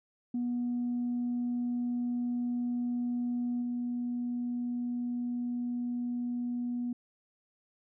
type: tone with level steps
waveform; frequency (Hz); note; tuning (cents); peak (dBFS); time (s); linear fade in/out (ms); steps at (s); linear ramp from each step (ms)
sine; 242.9; B3; -29; -28 / -30; 0.34-6.93; 5; 3.61; 20
effects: tanh soft clip ceiling -26 dBFS